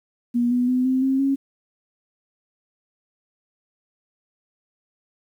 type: tone with pitch steps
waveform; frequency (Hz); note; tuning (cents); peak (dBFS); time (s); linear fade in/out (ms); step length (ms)
sine; 240.2 / 246.5 / 253 / 259.7 / 266.5 / 273.5; B3 / B3 / B3 / C4 / C4 / C#4; -48 / -3 / +42 / -13 / +32 / -23; -17; 0.34-1.36; 20; 170
effects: 9-bit